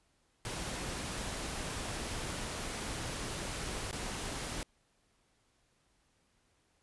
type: noise with dropouts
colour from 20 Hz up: pink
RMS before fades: -39 dBFS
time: 0.45-4.63 s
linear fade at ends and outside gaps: 1 ms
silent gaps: 3.912-3.928 s
effects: pink hiss -73 dBFS RMS until 6.82 s + resampled to 24000 Hz